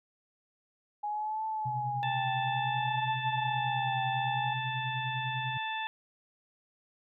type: tone with vibrato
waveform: sine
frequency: 830 Hz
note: G#5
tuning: 1 cent flat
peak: -31 dBFS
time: 1.03-4.54 s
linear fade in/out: 10 ms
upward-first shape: triangle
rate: 0.58 Hz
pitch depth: 100 cents each way
type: tone with tremolo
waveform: sine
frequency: 128.5 Hz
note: C3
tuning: 31 cents flat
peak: -33 dBFS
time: 1.65-5.58 s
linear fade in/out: 10 ms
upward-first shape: sine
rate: 10 Hz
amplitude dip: 70%
type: harmonic tone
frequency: 880 Hz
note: A5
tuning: in tune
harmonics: 1 / 2 / 3 / 4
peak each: -35 / -38 / -40 / -41 dBFS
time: 2.03-5.87 s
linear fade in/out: 0 ms
effects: none